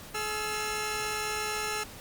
10% pulse tone pair together, 425.9 / 1352.1 Hz, G#4 / E6, +44 / +44 cents, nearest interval octave + minor sixth, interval 2000 cents, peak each -24 / -27 dBFS, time 0.14-1.84 s, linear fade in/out 10 ms, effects pink hiss -46 dBFS RMS until 2 s + Opus 48 kbps

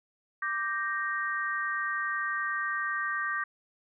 sine chord, G minor, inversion second, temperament equal, 1174.7 / 1568 / 1864.7 Hz, D6 / G6 / Bb6, 0 / 0 / 0 cents, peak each -33 dBFS, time 0.42-3.44 s, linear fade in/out 5 ms, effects none

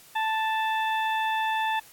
harmonic tone, 880 Hz, A5, in tune, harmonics 1 / 2 / 3 / 4, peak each -25 / -31 / -35 / -37 dBFS, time 0.15-1.8 s, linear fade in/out 10 ms, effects white hiss -52 dBFS RMS until 1.92 s + AAC 64 kbps

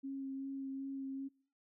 sine tone with vibrato, 270.7 Hz, C#4, 41 cents flat, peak -39 dBFS, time 0.03-1.29 s, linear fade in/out 20 ms, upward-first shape sine, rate 2.6 Hz, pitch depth 13 cents each way, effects noise-tail reverb RT60 0.5 s tail -23 dB re dry

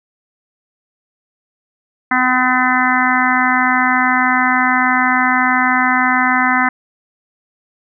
harmonic tone, 253.8 Hz, B3, 47 cents sharp, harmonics 1 / 3 / 4 / 5 / 6 / 7 / 8, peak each -19 / -19 / -19 / -19 / -19 / -19 / -19 dBFS, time 2.11-6.69 s, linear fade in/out 5 ms, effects none

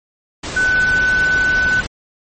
sine tone in noise, 1500 Hz, F#6, 23 cents sharp, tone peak -12 dBFS, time 0.56-1.81 s, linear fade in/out 10 ms, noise pink, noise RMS -25 dBFS, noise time 0.43-1.87 s, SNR +10 dB, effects MP3 32 kbps

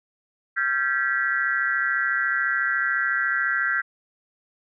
sine tone cluster, 1373 / 1569 / 1703 / 1945 Hz, F6 / G6 / G#6 / B6, -30 / +1 / +43 / -27 cents, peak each -27 / -24 / -29 / -27 dBFS, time 0.56-3.82 s, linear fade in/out 20 ms, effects none

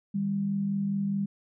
sine tone pair together, 154.21 / 199 Hz, D#3 / G3, -15 / +26 cents, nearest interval major third, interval 441 cents, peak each -36 / -26 dBFS, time 0.14-1.26 s, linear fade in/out 10 ms, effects none

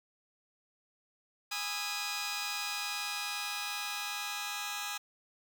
10% pulse chord, E major seventh, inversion first, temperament just, 824.1 / 988.9 / 1236.1 / 1318.5 Hz, G#5 / B5 / D#6 / E6, -14 / +2 / -12 / 0 cents, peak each -31 / -37 / -32 / -35 dBFS, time 1.51-4.98 s, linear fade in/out 10 ms, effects none

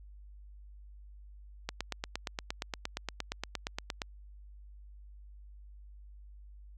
click train, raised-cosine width 0.2 ms, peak -17 dBFS, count 21, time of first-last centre 1.69-4.018 s, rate 8.59 Hz, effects added 50 Hz sine -49 dBFS peak until 6.77 s

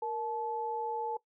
sine tone pair together, 466.2 / 866.4 Hz, A#4 / A5, 0 / -27 cents, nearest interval major seventh, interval 1073 cents, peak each -36 / -34 dBFS, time 0.02-1.17 s, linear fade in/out 5 ms, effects noise-tail reverb RT60 0.1 s tail -19 dB re dry

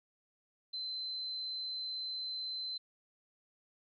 sine tone, 4069 Hz, C8, 49 cents flat, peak -37 dBFS, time 0.73-2.78 s, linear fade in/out 10 ms, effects none

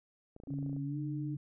clicks, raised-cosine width 2 ms, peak -37 dBFS, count 12, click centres 0.364 / 0.401 / 0.436 / 0.473 / 0.505 / 0.538 / 0.587 / 0.628 / 0.663 / 0.695 / 0.73 / 0.765 s
sine tone with pitch glide, 277.2 to 302.3 Hz, C#4 to D#4, 0 to -50 cents, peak -38 dBFS, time 0.47-1.36 s, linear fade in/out 20 ms, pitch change +150 cents, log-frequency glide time 0.84-0.99 s
sine tone, 142.3 Hz, C#3, 46 cents sharp, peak -36 dBFS, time 0.5-1.37 s, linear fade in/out 5 ms
effects none

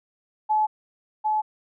sine tone pair in turn, 858 / 858 Hz, A5 / A5, -44 / -44 cents, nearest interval unison, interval 0 cents, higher neither, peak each -18 / -20 dBFS, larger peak first, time 0.49-0.67 / 1.24-1.42 s, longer neither, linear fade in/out 20 ms, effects none

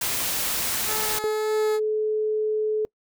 white noise, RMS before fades -26 dBFS, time 0.01-1.19 s, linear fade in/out 5 ms
15% pulse tone with vibrato, 430 Hz, A4, 40 cents flat, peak -23 dBFS, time 0.86-1.8 s, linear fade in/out 50 ms, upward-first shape sine, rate 1.9 Hz, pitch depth 10 cents each way
sine tone, 430.1 Hz, A4, 39 cents flat, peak -21 dBFS, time 1.24-2.85 s, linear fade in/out 0 ms
effects noise-tail reverb RT60 0.1 s tail -26 dB re dry

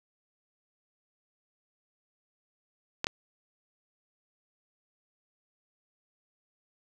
clicks, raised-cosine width 0.2 ms, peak -11 dBFS, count 2, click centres 3.044 / 3.069 s, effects none

